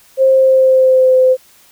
sine tone with pitch glide, 530 to 514.9 Hz, C5 to C5, +22 to -28 cents, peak -6 dBFS, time 0.17-1.37 s, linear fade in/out 50 ms, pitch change -50 cents, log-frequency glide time 0.27-1.15 s, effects white hiss -47 dBFS RMS until 1.71 s

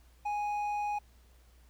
sine tone with hard clipping, 829 Hz, G#5, 3 cents flat, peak -32 dBFS, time 0.25-0.99 s, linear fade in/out 10 ms, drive 5 dB, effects added 60 Hz sine -58 dBFS peak until 1.69 s + pink hiss -67 dBFS RMS until 1.69 s

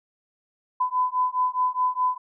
sine beating tone pair, 1004 / 1008.8 Hz, B5 / B5, +28 / +36 cents, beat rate 4.8 Hz, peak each -24 dBFS, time 0.8-2.18 s, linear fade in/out 10 ms, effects none

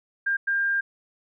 sine tone bursts at uneven times, 1600 Hz, G6, 35 cents sharp, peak -21 dBFS, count 2, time 0.26-0.37 / 0.47-0.81 s, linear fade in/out 10 ms, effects none

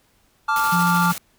triangle chord, D minor, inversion second, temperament equal with one note detuned, 880 / 1169.9 / 1396.9 Hz, A5 / D6 / F6, 0 / -7 / 0 cents, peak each -20 dBFS, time 0.48-1.12 s, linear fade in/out 10 ms
white noise with tremolo, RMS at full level -29 dBFS, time 0.56-1.18 s, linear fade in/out 2 ms, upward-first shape square, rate 13 Hz, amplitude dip 30%
sine tone, 174.7 Hz, F3, 1 cent sharp, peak -19 dBFS, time 0.72-1.13 s, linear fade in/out 10 ms
effects pink hiss -61 dBFS RMS until 1.38 s

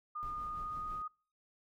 sine tone with pitch glide, 1217 to 1242.6 Hz, D#6 to D#6, -39 to -3 cents, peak -38 dBFS, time 0.15-1.08 s, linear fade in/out 10 ms, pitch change +36 cents, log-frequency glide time 0.26-0.95 s
brown noise with tremolo, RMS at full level -48 dBFS, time 0.23-1.02 s, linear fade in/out 0 ms, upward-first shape sine, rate 6.1 Hz, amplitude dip 45%
effects noise-tail reverb RT60 0.4 s tail -24 dB re dry

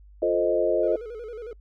sine chord, F dominant seventh, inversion none, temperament equal, 349.2 / 440 / 523.3 / 622.3 Hz, F4 / A4 / C5 / Eb5, 0 / 0 / 0 / 0 cents, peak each -26 / -26 / -26 / -24 dBFS, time 0.22-0.96 s, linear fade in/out 5 ms
triangle tone with vibrato, 454.9 Hz, A#4, 42 cents flat, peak -32 dBFS, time 0.83-1.53 s, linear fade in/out 2 ms, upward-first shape square, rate 11 Hz, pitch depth 94 cents each way
effects noise-tail reverb RT60 0.1 s tail -26 dB re dry + added 50 Hz sine -47 dBFS peak until 1.6 s

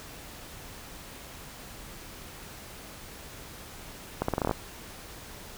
accelerating click train, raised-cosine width 1 ms, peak -12 dBFS, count 9, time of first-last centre 4.22-4.512 s, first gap 64 ms, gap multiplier 0.83, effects pink hiss -45 dBFS RMS until 5.57 s

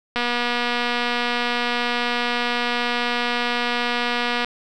click train, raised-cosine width 0.3 ms, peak -7 dBFS, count 1034, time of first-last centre 0.16-4.446 s, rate 241 Hz, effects none

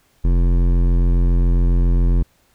sine tone with hard clipping, 43.65 Hz, F1, in tune, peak -14 dBFS, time 0.24-2.23 s, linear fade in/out 10 ms, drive 14 dB, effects pink hiss -59 dBFS RMS until 2.54 s

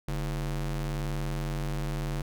square ring-modulated tone, 91.2 Hz, F#2, 24 cents flat, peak -27 dBFS, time 0.08-2.22 s, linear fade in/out 5 ms, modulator 50.9 Hz, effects none

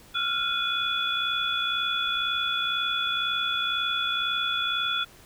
sine tone cluster, 1369 / 1431 / 2476 / 3425 Hz, F6 / F6 / D#7 / A7, -35 / +42 / -9 / -47 cents, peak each -30 / -32 / -34 / -27 dBFS, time 0.14-5.05 s, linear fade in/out 20 ms, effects pink hiss -52 dBFS RMS until 5.25 s

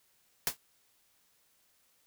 white noise with exponential decay, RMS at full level -25 dBFS, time 0.47-0.57 s, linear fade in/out 1 ms, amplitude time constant 20 ms, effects white hiss -70 dBFS RMS until 2.06 s

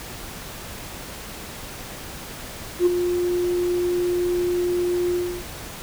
sine tone with ADSR envelope, 354.1 Hz, F4, 24 cents sharp, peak -10 dBFS, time 2.79-5.45 s, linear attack 73 ms, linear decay 18 ms, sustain -9 dB, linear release 310 ms, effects tanh soft clip ceiling -11 dBFS + pink hiss -36 dBFS RMS until 5.82 s

